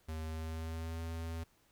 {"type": "tone with pitch glide", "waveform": "square", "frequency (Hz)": [79.3, 82.24], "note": ["D#2", "E2"], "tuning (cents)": [33, -4], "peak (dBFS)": -39, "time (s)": [0.08, 1.44], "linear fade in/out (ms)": 10, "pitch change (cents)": 63, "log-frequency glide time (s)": [0.22, 0.99], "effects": ["pink hiss -70 dBFS RMS until 1.71 s"]}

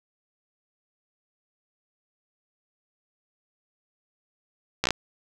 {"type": "slowing click train", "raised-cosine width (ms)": 0.2, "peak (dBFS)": -5, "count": 5, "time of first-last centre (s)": [4.84, 4.907], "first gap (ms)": 15, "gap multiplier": 1.07, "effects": []}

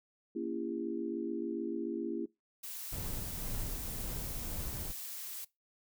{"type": "chord", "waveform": "sine", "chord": "A# diminished seventh", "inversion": "none", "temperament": "just", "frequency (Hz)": [233.1, 279.7, 335.6, 402.8], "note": ["A#3", "C#4", "E4", "G4"], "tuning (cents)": [0, 16, 31, 47], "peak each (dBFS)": [-40, -41, -37, -42], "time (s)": [0.35, 2.26], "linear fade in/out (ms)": 10}
{"type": "noise", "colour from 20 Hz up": "blue", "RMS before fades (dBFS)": -43, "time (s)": [2.63, 5.45], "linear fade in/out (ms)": 10}
{"type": "noise with tremolo", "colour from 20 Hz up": "brown", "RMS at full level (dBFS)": -39, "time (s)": [2.92, 4.92], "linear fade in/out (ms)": 10, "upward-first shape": "triangle", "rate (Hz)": 1.9, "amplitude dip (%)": 30}
{"effects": ["noise-tail reverb RT60 0.2 s tail -21 dB re dry"]}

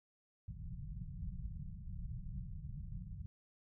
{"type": "low-pass noise", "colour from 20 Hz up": "pink", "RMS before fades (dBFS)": -45, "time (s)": [0.48, 3.26], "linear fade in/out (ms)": 0, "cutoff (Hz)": 190, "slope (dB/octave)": 96, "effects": []}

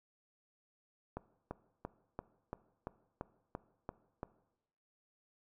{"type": "click train", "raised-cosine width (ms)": 1, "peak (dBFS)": -26, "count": 10, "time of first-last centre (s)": [1.17, 4.231], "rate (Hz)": 2.94, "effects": ["noise-tail reverb RT60 0.9 s tail -18 dB re dry"]}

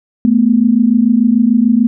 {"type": "tone pair together", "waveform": "sine", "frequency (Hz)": [219, 245.8], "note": ["A3", "B3"], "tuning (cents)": [-8, -8], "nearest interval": "major second", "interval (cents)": 200, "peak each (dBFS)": -10, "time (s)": [0.25, 1.87], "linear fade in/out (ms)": 0, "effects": []}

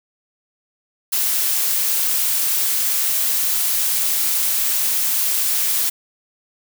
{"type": "noise", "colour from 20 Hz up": "blue", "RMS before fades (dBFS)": -19, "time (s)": [1.12, 5.9], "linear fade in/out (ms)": 10, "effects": []}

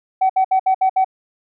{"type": "tone bursts", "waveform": "sine", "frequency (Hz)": 758, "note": "F#5", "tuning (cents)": 42, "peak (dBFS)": -10, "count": 6, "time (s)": [0.21, 1.046], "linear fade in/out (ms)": 10, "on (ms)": 86, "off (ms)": 64, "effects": ["tanh soft clip ceiling -9 dBFS"]}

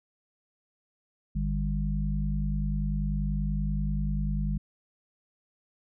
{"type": "harmonic tone", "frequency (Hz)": 50.3, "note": "G1", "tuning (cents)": 45, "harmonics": [1, 3, 4], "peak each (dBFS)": [-28, -31, -33], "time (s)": [1.35, 4.58], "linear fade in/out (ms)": 10, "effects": []}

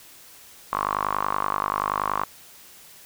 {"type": "tone with band-pass filter", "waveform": "sawtooth", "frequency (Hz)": 50.5, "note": "G#1", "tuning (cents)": -48, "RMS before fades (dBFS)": -26, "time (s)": [0.72, 2.24], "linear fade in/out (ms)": 5, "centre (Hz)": 1100, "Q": 8.2, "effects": ["white hiss -48 dBFS RMS until 3.05 s"]}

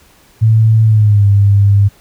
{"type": "tone with pitch glide", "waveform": "sine", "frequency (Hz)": [110.9, 100.53], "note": ["A2", "G2"], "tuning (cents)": [14, 44], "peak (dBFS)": -5, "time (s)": [0.41, 1.89], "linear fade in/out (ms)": 20, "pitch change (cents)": -170, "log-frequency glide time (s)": [0.84, 1.26], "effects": ["pink hiss -47 dBFS RMS until 2 s"]}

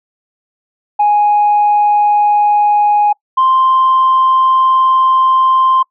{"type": "tone pair in turn", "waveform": "sine", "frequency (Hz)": [830.6, 1046.5], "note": ["G#5", "C6"], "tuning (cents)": [0, 0], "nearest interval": "major third", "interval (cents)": 400, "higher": "second", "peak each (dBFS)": -6, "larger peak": "neither", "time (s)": [[0.99, 3.13], [3.37, 5.83]], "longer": "second", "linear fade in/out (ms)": 10, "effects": ["noise-tail reverb RT60 0.1 s tail -25 dB re dry", "tanh soft clip ceiling -4 dBFS"]}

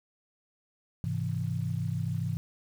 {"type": "chord", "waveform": "sine", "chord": "Ab augmented", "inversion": "none", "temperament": "equal", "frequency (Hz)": [103.83, 130.81, 164.81], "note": ["Ab2", "C3", "E3"], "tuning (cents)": [0, 0, 0], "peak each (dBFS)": -33, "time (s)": [1.04, 2.37], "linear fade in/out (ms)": 0, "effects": ["9-bit"]}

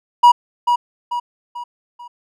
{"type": "tone with echo", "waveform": "triangle", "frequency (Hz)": 964, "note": "B5", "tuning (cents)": -42, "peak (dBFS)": -3, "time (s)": [0.23, 0.32], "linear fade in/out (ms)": 10, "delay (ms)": 440, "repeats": 4, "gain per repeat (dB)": -7, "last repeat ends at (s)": 2.08, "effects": []}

